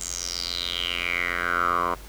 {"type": "tone with band-pass filter sweep", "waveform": "10% pulse", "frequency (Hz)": 87.31, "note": "F2", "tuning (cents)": 0, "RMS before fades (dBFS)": -27, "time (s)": [0, 1.95], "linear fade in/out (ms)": 10, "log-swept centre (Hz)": [7400, 950], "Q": 5.9, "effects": ["added 50 Hz sine -42 dBFS peak until 2.08 s", "pink hiss -46 dBFS RMS until 2.08 s"]}